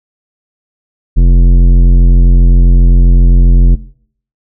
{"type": "tone with tanh clipping", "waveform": "sine", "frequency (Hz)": 43.79, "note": "F1", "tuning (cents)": 5, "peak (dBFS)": -4, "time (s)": [1.16, 3.76], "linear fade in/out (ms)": 20, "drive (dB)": 13, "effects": ["noise-tail reverb RT60 0.6 s tail -19 dB re dry"]}